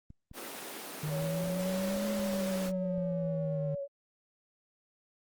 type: clicks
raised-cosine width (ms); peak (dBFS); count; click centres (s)
5; -36; 10; 0.104 / 0.314 / 1.082 / 1.223 / 1.44 / 1.482 / 1.961 / 2.194 / 2.689 / 2.98
type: high-pass noise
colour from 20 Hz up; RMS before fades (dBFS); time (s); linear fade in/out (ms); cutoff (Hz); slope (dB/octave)
pink; -42; 0.33-2.72; 50; 240; 24
type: exponential two-way sweep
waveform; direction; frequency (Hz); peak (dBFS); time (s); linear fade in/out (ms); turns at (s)
triangle; up then down; 150 to 210 to 150.2; -30; 1.03-3.75; 5; 2.08
type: tone with vibrato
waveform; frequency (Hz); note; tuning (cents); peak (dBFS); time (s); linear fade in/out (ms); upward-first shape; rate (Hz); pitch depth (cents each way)
sine; 562; C#5; +24; -34; 1.09-3.88; 50; triangle; 8.7; 29
effects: Opus 24 kbps